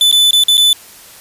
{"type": "tone with dropouts", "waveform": "45% pulse", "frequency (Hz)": 3500, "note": "A7", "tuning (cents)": -10, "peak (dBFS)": -7, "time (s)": [0.01, 0.73], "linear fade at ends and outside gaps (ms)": 1, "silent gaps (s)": [[0.114, 0.126], [0.309, 0.331], [0.437, 0.483], [0.571, 0.578]], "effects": ["white hiss -38 dBFS RMS until 1.2 s", "resampled to 32000 Hz"]}